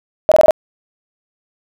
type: tone bursts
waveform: sine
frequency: 625 Hz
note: D#5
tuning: 8 cents sharp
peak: -5 dBFS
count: 5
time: 0.29-0.508 s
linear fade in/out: 0 ms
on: 26 ms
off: 22 ms
effects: none